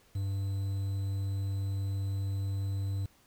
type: tone with quantisation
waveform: triangle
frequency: 98 Hz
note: G2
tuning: in tune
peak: -28 dBFS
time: 0.15-3.06 s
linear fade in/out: 5 ms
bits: 9
effects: pink hiss -64 dBFS RMS until 3.26 s

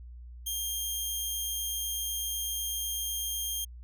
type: tone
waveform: 10% pulse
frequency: 3204 Hz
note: G7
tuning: 37 cents sharp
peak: -23 dBFS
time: 0.46-3.65 s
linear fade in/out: 10 ms
effects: added 60 Hz sine -43 dBFS peak until 3.83 s

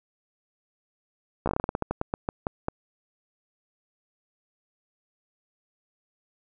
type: slowing click train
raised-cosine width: 1 ms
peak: -12 dBFS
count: 17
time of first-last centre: 1.46-2.684 s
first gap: 14 ms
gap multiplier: 1.2
effects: none

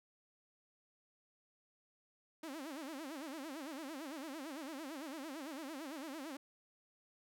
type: tone with vibrato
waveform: sawtooth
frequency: 293.7 Hz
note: D4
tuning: in tune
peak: -40 dBFS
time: 2.43-6.37 s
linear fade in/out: 5 ms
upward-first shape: sine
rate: 8.9 Hz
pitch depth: 210 cents each way
effects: none

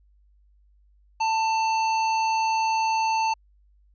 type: tone with tanh clipping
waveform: sine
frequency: 890 Hz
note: A5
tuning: 20 cents sharp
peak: -23 dBFS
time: 1.2-3.34 s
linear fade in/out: 10 ms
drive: 18 dB
effects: added 50 Hz sine -56 dBFS peak until 3.94 s + resampled to 16000 Hz

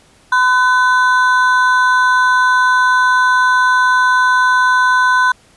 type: ring-modulated tone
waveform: triangle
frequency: 1258 Hz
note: D#6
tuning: 19 cents sharp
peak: -4 dBFS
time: 0.32-5.32 s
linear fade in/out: 5 ms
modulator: 246 Hz
effects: pink hiss -49 dBFS RMS until 5.56 s + resampled to 24000 Hz

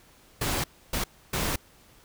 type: noise bursts at uneven times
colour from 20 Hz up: pink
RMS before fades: -28 dBFS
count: 3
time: 0.41-0.64 / 0.93-1.04 / 1.33-1.56 s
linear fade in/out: 5 ms
effects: pink hiss -57 dBFS RMS until 2.04 s

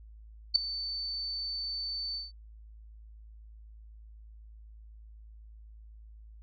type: tone with ADSR envelope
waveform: sine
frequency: 4532 Hz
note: C#8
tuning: 37 cents sharp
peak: -16 dBFS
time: 0.54-2.32 s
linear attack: 18 ms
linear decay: 4 ms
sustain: -17 dB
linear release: 170 ms
effects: added 54 Hz sine -48 dBFS peak until 6.42 s

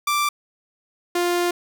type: tone pair in turn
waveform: sawtooth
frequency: 1174.7 / 350.7 Hz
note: D6 / F4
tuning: 0 / +7 cents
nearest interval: octave + major sixth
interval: 2093 cents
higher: first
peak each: -15 dBFS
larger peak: neither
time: 0.07-0.29 / 1.15-1.51 s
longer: second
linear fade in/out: 5 ms
effects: none

